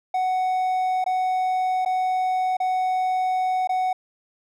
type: tone with dropouts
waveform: triangle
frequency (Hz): 743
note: F#5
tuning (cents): +7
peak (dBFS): -18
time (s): 0.14-3.93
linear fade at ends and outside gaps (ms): 5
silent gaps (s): 1.042-1.062 / 1.85-1.859 / 2.569-2.601 / 3.674-3.692
effects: none